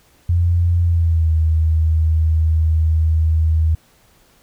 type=tone with pitch glide; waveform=sine; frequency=86.4 to 79.69 Hz; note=F2 to D#2; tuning=-18 to +42 cents; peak=-12 dBFS; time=0.29-3.75 s; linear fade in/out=5 ms; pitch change=-140 cents; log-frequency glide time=0.82-1.32 s; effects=pink hiss -54 dBFS RMS until 4.42 s